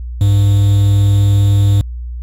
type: tone with quantisation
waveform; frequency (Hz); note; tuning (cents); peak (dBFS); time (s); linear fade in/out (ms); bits
triangle; 100.6; G2; +45; -5; 0.21-1.81; 0; 5
effects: added 60 Hz sine -21 dBFS peak until 2.22 s + MP3 64 kbps